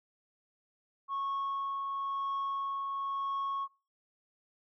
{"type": "tone with tremolo", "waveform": "sine", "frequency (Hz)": 1100, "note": "C#6", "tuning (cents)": -14, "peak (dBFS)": -29, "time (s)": [1.08, 3.68], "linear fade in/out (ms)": 50, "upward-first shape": "triangle", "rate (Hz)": 0.98, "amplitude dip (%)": 35, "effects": ["noise-tail reverb RT60 0.3 s tail -24 dB re dry", "tanh soft clip ceiling -30 dBFS"]}